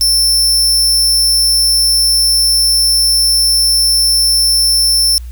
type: tone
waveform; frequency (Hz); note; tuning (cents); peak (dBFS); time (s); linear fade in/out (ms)
sawtooth; 5360; E8; +28; -6; 0.01-5.18; 0
effects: added 60 Hz sine -24 dBFS peak until 5.31 s + white hiss -47 dBFS RMS until 5.31 s